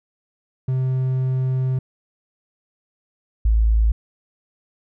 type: tone pair in turn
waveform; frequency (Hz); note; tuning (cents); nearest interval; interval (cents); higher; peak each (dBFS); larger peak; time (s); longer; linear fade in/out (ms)
triangle / sine; 129.9 / 54.82; C3 / A1; -12 / -6; octave + minor third; 1494; first; -16 / -13; second; 0.68-1.79 / 3.45-3.92; first; 5
effects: none